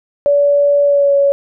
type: tone with pitch glide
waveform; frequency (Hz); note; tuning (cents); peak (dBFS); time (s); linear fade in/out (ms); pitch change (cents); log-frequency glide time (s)
sine; 573 to 561.2; D5 to C#5; -43 to +21; -8; 0.26-1.32; 0; -36; 0.84-1.13
effects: none